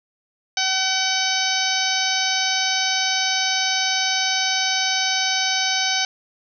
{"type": "harmonic tone", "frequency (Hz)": 760, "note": "F#5", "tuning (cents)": 46, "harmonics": [1, 2, 3, 4, 5, 6, 7, 8], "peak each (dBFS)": [-27, -27, -27, -27, -27, -27, -27, -27], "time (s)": [0.57, 6.05], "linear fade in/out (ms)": 2, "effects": []}